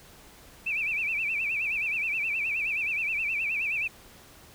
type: tone with vibrato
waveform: sine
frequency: 2489 Hz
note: D#7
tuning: in tune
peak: -26 dBFS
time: 0.66-3.88 s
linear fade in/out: 10 ms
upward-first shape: sine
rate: 9.5 Hz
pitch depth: 150 cents each way
effects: pink hiss -52 dBFS RMS until 4.54 s